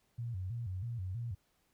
sine tone with vibrato, 104.6 Hz, G#2, 13 cents sharp, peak -36 dBFS, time 0.18-1.35 s, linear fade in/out 10 ms, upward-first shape square, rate 3.1 Hz, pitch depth 210 cents each way, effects pink hiss -75 dBFS RMS until 1.73 s

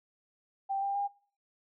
sine tone with pitch steps, 784 / 794.9 / 806 Hz, G5 / G5 / G5, 0 / +24 / +48 cents, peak -29 dBFS, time 0.69-1.08 s, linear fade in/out 20 ms, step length 130 ms, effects noise-tail reverb RT60 0.5 s tail -23 dB re dry

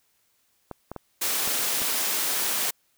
clicks, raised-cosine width 1 ms, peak -20 dBFS, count 5, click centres 0.713 / 0.916 / 0.963 / 1.476 / 1.818 s
white high-pass noise, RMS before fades -26 dBFS, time 1.21-2.71 s, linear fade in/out 10 ms, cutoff 230 Hz, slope 12 dB/octave
effects white hiss -68 dBFS RMS until 2.97 s

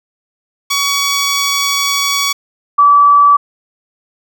10% pulse / sine tone pair in turn, 1128 / 1152.4 Hz, C#6 / D6, +30 / -33 cents, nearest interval unison, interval 37 cents, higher second, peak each -4 dBFS, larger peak neither, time 0.7-2.33 / 2.78-3.37 s, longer first, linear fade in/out 10 ms, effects none

